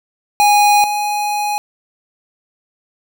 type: tone pair in turn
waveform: square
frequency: 825 / 831.2 Hz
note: G#5 / G#5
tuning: -12 / +1 cents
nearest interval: unison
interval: 13 cents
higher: second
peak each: -9 / -17 dBFS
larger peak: first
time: 0.4-0.84 / 0.84-1.58 s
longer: second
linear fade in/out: 0 ms
effects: none